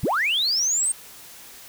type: linear sweep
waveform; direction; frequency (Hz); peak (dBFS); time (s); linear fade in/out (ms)
sine; up; 61.7 to 8660; -18; 0.03-0.92; 5
effects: tanh soft clip ceiling -16 dBFS + white hiss -44 dBFS RMS until 1.68 s